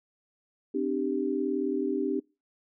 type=chord; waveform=sine; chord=C suspended second; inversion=none; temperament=equal with one note detuned; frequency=261.6 / 300.2 / 392 Hz; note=C4 / D4 / G4; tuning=0 / +38 / 0 cents; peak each=-31 / -30 / -30 dBFS; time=0.74-2.2 s; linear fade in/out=10 ms; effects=noise-tail reverb RT60 0.3 s tail -26 dB re dry